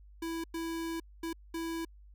square tone bursts at uneven times, 330 Hz, E4, 2 cents sharp, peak -35 dBFS, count 4, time 0.22-0.44 / 0.54-1 / 1.23-1.33 / 1.54-1.85 s, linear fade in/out 5 ms, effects added 50 Hz sine -52 dBFS peak until 2.14 s

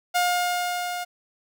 sawtooth tone with level ramp, 712 Hz, F5, 33 cents sharp, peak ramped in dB -15 to -25 dBFS, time 0.14-1.05 s, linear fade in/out 20 ms, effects none

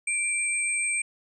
sine tone pair together, 2349 / 8371 Hz, D7 / C9, 0 / 0 cents, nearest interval octave + minor seventh, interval 2200 cents, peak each -27 dBFS, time 0.07-1.02 s, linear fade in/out 5 ms, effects none

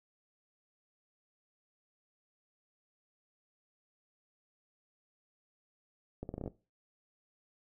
accelerating click train, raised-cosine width 2 ms, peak -26 dBFS, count 8, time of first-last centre 6.23-6.478 s, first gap 61 ms, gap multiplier 0.81, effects noise-tail reverb RT60 0.3 s tail -18 dB re dry

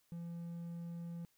triangle tone, 170 Hz, F3, 46 cents flat, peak -40 dBFS, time 0.12-1.25 s, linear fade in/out 0 ms, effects white hiss -75 dBFS RMS until 1.37 s

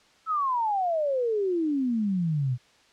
sine exponential sweep, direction down, 1331 to 119.5 Hz, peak -23 dBFS, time 0.26-2.58 s, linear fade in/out 50 ms, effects white hiss -59 dBFS RMS until 2.92 s + low-pass 5000 Hz 12 dB/octave

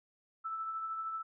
sine tone with tremolo, 1318.5 Hz, E6, in tune, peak -34 dBFS, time 0.44-1.23 s, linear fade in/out 20 ms, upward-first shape triangle, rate 13 Hz, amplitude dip 40%, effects none

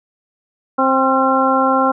harmonic tone with a mistuned harmonic, 264 Hz, C4, 16 cents sharp, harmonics 1 / 2 / 3 / 4 / 5, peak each -18 / -18 / -18 / -18 / -18 dBFS, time 0.78-1.92 s, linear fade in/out 10 ms, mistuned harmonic 5, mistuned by +49 cents, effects none

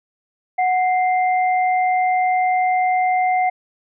sine tone pair together, 738.4 / 2090 Hz, F#5 / C7, -4 / -2 cents, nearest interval octave + tritone, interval 1802 cents, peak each -15 / -25 dBFS, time 0.58-3.5 s, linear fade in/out 10 ms, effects none

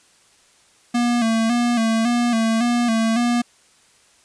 square tone with vibrato, 232.2 Hz, A#3, 7 cents flat, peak -17 dBFS, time 0.94-3.42 s, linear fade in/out 10 ms, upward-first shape square, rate 1.8 Hz, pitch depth 56 cents each way, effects white hiss -55 dBFS RMS until 4.24 s + resampled to 22050 Hz

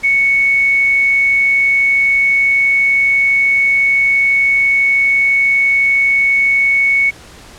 sine tone with quantisation, 2217 Hz, C#7, in tune, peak -9 dBFS, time 0.03-7.11 s, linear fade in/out 20 ms, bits 6, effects pink hiss -38 dBFS RMS until 7.58 s + low-pass 9000 Hz 12 dB/octave

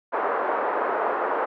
pink band-pass noise, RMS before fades -25 dBFS, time 0.12-1.46 s, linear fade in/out 20 ms, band 430 to 1400 Hz, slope 24 dB/octave, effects none

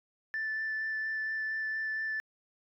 sine tone with vibrato, 1760 Hz, A6, in tune, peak -30 dBFS, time 0.34-2.2 s, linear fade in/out 0 ms, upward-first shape sine, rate 4.3 Hz, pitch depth 9 cents each way, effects tanh soft clip ceiling -28 dBFS

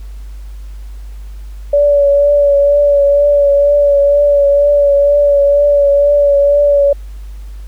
sine tone with vibrato, 572 Hz, D5, 46 cents flat, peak -6 dBFS, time 1.73-6.93 s, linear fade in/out 5 ms, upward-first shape triangle, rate 2.1 Hz, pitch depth 27 cents each way, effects added 50 Hz sine -25 dBFS peak until 7.67 s + pink hiss -48 dBFS RMS until 7.67 s

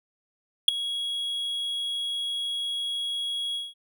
triangle tone with ADSR envelope, 3322 Hz, G#7, in tune, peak -7 dBFS, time 0.68-3.74 s, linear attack 5 ms, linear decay 6 ms, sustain -19 dB, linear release 190 ms, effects none

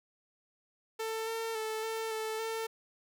sawtooth tone with pitch steps, 445.1 / 452.3 / 438.2 / 446.7 / 438.9 / 448.3 Hz, A4 / A4 / A4 / A4 / A4 / A4, +20 / +48 / -7 / +26 / -4 / +32 cents, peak -30 dBFS, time 0.99-2.67 s, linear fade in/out 10 ms, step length 280 ms, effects none

